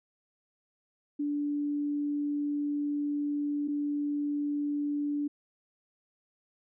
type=tone pair in turn; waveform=sine; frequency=291.1 / 291.1 Hz; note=D4 / D4; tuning=-15 / -15 cents; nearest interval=unison; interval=0 cents; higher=neither; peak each=-28 dBFS; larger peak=neither; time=1.19-3.68 / 3.68-5.28 s; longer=first; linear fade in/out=10 ms; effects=none